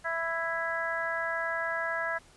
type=harmonic tone; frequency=330.9 Hz; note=E4; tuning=7 cents sharp; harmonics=2 / 3 / 4 / 5 / 6; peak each=-35 / -38 / -37 / -32 / -39 dBFS; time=0.04-2.19 s; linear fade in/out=20 ms; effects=pink hiss -58 dBFS RMS until 2.36 s + resampled to 24000 Hz